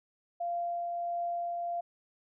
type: tone with tremolo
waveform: sine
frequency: 692 Hz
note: F5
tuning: 16 cents flat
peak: -30 dBFS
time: 0.4-1.81 s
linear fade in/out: 10 ms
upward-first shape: triangle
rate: 1.5 Hz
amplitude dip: 25%
effects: none